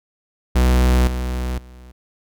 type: tone with level steps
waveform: 45% pulse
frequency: 62.4 Hz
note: B1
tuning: 19 cents sharp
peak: -12 / -21 / -39 dBFS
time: 0.55-1.92 s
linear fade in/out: 10 ms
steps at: 1.07 / 1.58 s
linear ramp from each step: 2 ms
effects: none